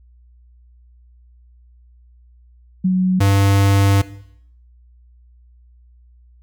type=tone pair in turn; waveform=sine / square; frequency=185 / 98.91 Hz; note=F#3 / G2; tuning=0 / +16 cents; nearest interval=major seventh; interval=1084 cents; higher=first; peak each=-12 dBFS; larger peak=neither; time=2.84-3.2 / 3.2-4.02 s; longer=second; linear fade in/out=10 ms; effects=noise-tail reverb RT60 0.7 s tail -17 dB re dry + added 60 Hz sine -46 dBFS peak until 6.42 s